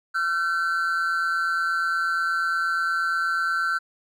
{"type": "tone pair together", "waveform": "triangle", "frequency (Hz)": [1361.6, 1530], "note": ["F6", "G6"], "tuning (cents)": [-44, -42], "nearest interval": "major second", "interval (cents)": 202, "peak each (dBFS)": -22, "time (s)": [0.14, 3.79], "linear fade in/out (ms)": 20, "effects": ["tanh soft clip ceiling -14 dBFS"]}